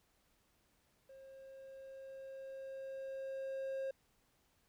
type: tone with level ramp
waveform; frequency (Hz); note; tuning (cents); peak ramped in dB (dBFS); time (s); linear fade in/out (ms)
triangle; 536; C5; +42; -52 to -35; 1.09-3.91; 5
effects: pink hiss -75 dBFS RMS until 4.68 s